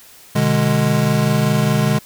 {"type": "chord", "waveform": "square", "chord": "G# diminished", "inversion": "first", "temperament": "just", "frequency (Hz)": [124.59, 149.51, 207.7], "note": ["B2", "D3", "G#3"], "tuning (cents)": [16, 31, 0], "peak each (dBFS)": [-20, -18, -19], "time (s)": [0.35, 1.99], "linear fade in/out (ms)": 10, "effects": ["white hiss -44 dBFS RMS until 2.05 s"]}